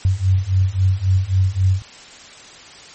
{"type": "beating tone pair", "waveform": "sine", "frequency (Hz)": [92.5, 96.2], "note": ["F#2", "G2"], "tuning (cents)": [0, -32], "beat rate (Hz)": 3.7, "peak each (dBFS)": [-17, -16], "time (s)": [0.05, 1.82], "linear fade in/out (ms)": 0, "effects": ["white hiss -40 dBFS RMS until 2.94 s", "MP3 32 kbps"]}